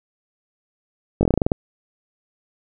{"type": "slowing click train", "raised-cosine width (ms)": 2, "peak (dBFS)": -3, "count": 10, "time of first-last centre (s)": [1.21, 1.518], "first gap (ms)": 20, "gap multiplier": 1.13, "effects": []}